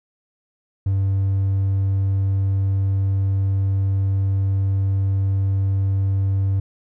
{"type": "tone", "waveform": "triangle", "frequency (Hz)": 97.3, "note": "G2", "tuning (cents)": -12, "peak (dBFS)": -14, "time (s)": [0.86, 6.6], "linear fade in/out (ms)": 5, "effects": ["tanh soft clip ceiling -10 dBFS"]}